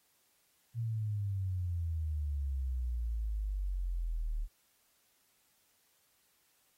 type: exponential sweep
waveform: sine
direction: down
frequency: 118 to 36.7 Hz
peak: -32 dBFS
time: 0.74-4.48 s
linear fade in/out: 50 ms
effects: white hiss -72 dBFS RMS until 6.77 s + AAC 48 kbps